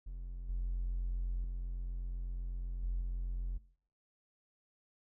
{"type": "tone with level steps", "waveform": "triangle", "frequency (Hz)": 44, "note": "F1", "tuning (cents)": 14, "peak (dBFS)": [-38, -30, -34, -29, -32], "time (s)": [0.06, 3.58], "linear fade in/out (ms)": 10, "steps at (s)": [0.49, 1.44, 2.83, 3.01], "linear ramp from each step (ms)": 2, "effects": ["noise-tail reverb RT60 0.6 s tail -21 dB re dry", "tanh soft clip ceiling -29 dBFS"]}